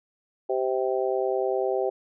harmonic tone, 129.9 Hz, C3, 12 cents flat, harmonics 3 / 4 / 5 / 6, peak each -26 / -28 / -30 / -32 dBFS, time 0.49-1.9 s, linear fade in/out 10 ms, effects none

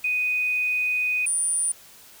sine tone pair in turn, 2491 / 9367 Hz, D#7 / D9, +1 / -6 cents, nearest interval octave + major seventh, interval 2293 cents, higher second, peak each -21 dBFS, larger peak neither, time 0.04-1.26 / 1.26-1.72 s, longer first, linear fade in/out 5 ms, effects white hiss -49 dBFS RMS until 2.2 s

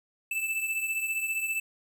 square beating tone pair, 2637 / 2652 Hz, E7 / E7, 0 / +10 cents, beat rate 15 Hz, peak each -30 / -36 dBFS, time 0.31-1.6 s, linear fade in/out 5 ms, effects none

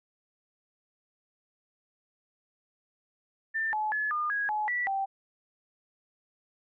sine tone with pitch steps, 1787 / 856 / 1711 / 1213 / 1654 / 849 / 1956 / 780 Hz, A6 / A5 / A6 / D#6 / G#6 / G#5 / B6 / G5, +26 / -48 / -49 / -44 / -8 / +38 / -17 / -9 cents, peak -27 dBFS, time 3.54-5.06 s, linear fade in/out 20 ms, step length 190 ms, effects none

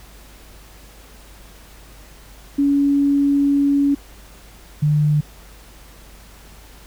sine tone pair in turn, 282.2 / 149.49 Hz, C#4 / D3, +31 / +31 cents, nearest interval major seventh, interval 1100 cents, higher first, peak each -13 dBFS, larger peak neither, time 2.58-3.95 / 4.82-5.21 s, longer first, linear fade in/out 10 ms, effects added 50 Hz sine -43 dBFS peak until 6.86 s + pink hiss -46 dBFS RMS until 6.86 s

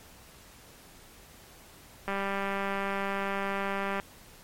click train, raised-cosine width 0.5 ms, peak -17 dBFS, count 379, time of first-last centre 2.08-3.999 s, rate 197 Hz, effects pink hiss -53 dBFS RMS until 4.43 s + MP3 64 kbps

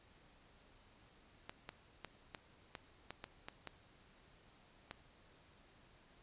clicks, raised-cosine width 0.3 ms, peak -29 dBFS, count 10, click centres 1.495 / 1.691 / 2.047 / 2.348 / 2.752 / 3.106 / 3.241 / 3.485 / 3.673 / 4.911 s, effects pink hiss -66 dBFS RMS until 6.22 s + resampled to 8000 Hz

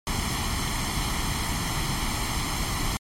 pink noise with comb filter, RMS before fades -27 dBFS, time 0.07-2.97 s, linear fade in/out 0 ms, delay 0.95 ms, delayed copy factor +0.7, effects low-pass 11000 Hz 12 dB/octave + MP3 64 kbps

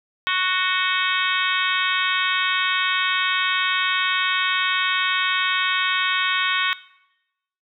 harmonic tone with a mistuned harmonic, 370 Hz, F#4, in tune, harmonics 3 / 4 / 5 / 6 / 7 / 8 / 9 / 10, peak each -25 / -26 / -27 / -28 / -28 / -29 / -30 / -30 dBFS, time 0.27-6.73 s, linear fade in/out 0 ms, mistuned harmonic 8, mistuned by +70 cents, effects noise-tail reverb RT60 0.9 s tail -19 dB re dry

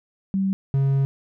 sine / triangle tone pair in turn, 193.1 / 136.86 Hz, G3 / C#3, -26 / -22 cents, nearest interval tritone, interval 596 cents, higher first, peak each -19 / -15 dBFS, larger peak second, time 0.34-0.53 / 0.74-1.05 s, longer second, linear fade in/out 0 ms, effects none

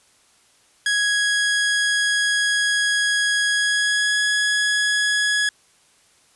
sawtooth tone with pitch glide, 1661.2 to 1678.6 Hz, G#6 to G#6, 0 to +18 cents, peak -14 dBFS, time 0.86-5.49 s, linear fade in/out 2 ms, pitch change +18 cents, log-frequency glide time 3.48-4.19 s, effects white hiss -57 dBFS RMS until 6.35 s + resampled to 24000 Hz

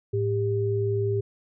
sine tone pair together, 108.3 / 397.5 Hz, A2 / G4, -27 / +24 cents, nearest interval octave + major seventh, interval 2251 cents, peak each -25 dBFS, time 0.13-1.21 s, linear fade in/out 10 ms, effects none

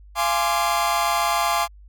40% pulse chord, D half-diminished seventh, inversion first, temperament equal with one note detuned, 688 / 830.6 / 1046.5 / 1174.7 Hz, F5 / Ab5 / C6 / D6, -26 / 0 / 0 / 0 cents, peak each -24 dBFS, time 0.15-1.68 s, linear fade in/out 50 ms, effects added 50 Hz sine -43 dBFS peak until 1.88 s

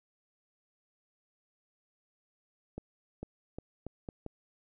accelerating click train, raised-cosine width 2 ms, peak -26 dBFS, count 6, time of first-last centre 2.78-4.263 s, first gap 450 ms, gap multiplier 0.79, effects none

